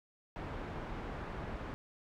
pink low-pass noise, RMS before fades -42 dBFS, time 0.36-1.74 s, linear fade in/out 0 ms, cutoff 1600 Hz, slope 12 dB/octave, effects none

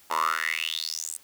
10% pulse tone with high-pass filter sweep, 80 Hz, D#2, 49 cents sharp, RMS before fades -29 dBFS, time 0.1-1.17 s, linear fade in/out 5 ms, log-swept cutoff 850 to 8800 Hz, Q 7.1, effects white hiss -56 dBFS RMS until 1.23 s

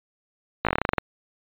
slowing click train, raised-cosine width 0.5 ms, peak -6 dBFS, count 12, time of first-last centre 0.65-0.983 s, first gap 17 ms, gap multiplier 1.11, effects resampled to 8000 Hz

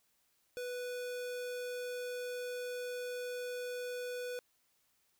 square tone, 493.9 Hz, B4, in tune, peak -39 dBFS, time 0.57-4.39 s, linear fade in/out 0 ms, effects white hiss -75 dBFS RMS until 5.19 s

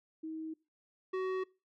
sine / square tone pair in turn, 317.9 / 374.8 Hz, D#4 / F#4, +37 / +22 cents, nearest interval minor third, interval 285 cents, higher second, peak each -38 / -33 dBFS, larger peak second, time 0.23-0.54 / 1.13-1.44 s, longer neither, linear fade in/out 10 ms, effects noise-tail reverb RT60 0.3 s tail -23 dB re dry + low-pass 2000 Hz 12 dB/octave

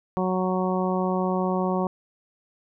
harmonic tone, 185 Hz, F#3, in tune, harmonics 1 / 2 / 3 / 4 / 5 / 6, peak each -25 / -28 / -30 / -31 / -32 / -33 dBFS, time 0.17-1.87 s, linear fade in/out 0 ms, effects none

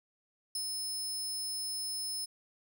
25% pulse tone with ADSR envelope, 5220 Hz, E8, 18 cents flat, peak -28 dBFS, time 0.55-2.26 s, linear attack 3 ms, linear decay 75 ms, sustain -2 dB, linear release 18 ms, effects none

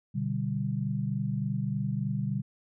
sine chord, G major, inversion first, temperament equal, 123.47 / 146.83 / 196 Hz, B2 / D3 / G3, 0 / 0 / 0 cents, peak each -32 dBFS, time 0.14-2.42 s, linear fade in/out 20 ms, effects none

